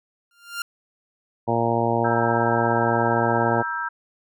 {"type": "tone with exponential growth", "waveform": "sawtooth", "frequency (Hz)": 1396.9, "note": "F6", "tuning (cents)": 0, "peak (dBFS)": -20, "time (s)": [0.31, 0.62], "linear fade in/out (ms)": 2, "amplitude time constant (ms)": 66}
{"type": "harmonic tone", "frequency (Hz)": 116.54, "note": "A#2", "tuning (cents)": 0, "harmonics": [1, 2, 3, 4, 5, 6, 7, 8], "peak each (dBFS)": [-27, -27, -27, -27, -27, -27, -27, -27], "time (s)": [1.47, 3.63], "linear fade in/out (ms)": 20}
{"type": "chord", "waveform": "sine", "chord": "E diminished", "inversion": "second", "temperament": "just", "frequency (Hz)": [949.3, 1318.5, 1582.2], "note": ["Bb5", "E6", "G6"], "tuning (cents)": [31, 0, 16], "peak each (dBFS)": [-30, -29, -28], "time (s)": [2.04, 3.89], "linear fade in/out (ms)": 10}
{"effects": []}